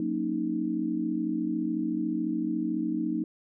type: chord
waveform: sine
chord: D# minor seventh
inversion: first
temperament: equal with one note detuned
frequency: 182.87 / 233.1 / 277.2 / 311.1 Hz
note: F#3 / A#3 / C#4 / D#4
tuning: -20 / 0 / 0 / 0 cents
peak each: -35 / -32 / -35 / -29 dBFS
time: 0-3.24 s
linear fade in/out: 2 ms
effects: none